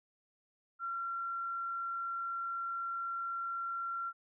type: tone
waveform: sine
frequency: 1368 Hz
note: F6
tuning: 36 cents flat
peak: -35 dBFS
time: 0.79-4.13 s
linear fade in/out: 50 ms
effects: none